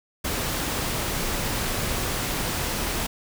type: noise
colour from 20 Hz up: pink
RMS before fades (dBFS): -27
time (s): 0.24-3.07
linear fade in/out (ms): 10
effects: none